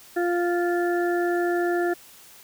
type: harmonic tone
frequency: 349.2 Hz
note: F4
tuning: in tune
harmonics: 1 / 2 / 4 / 5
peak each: -22 / -28 / -34 / -32 dBFS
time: 0.16-1.94 s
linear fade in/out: 10 ms
effects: white hiss -49 dBFS RMS until 2.43 s